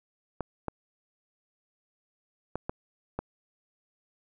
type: clicks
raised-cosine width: 1 ms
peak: -17 dBFS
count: 5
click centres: 0.407 / 0.683 / 2.556 / 2.695 / 3.19 s
effects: none